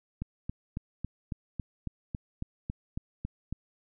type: click train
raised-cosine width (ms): 5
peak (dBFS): -21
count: 13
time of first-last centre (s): 0.22-3.526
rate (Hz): 3.63
effects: none